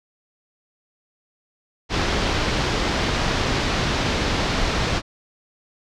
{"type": "low-pass noise", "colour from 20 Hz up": "pink", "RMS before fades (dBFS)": -22, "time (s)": [1.89, 5.02], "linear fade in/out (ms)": 50, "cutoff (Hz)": 5400, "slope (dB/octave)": 24, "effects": []}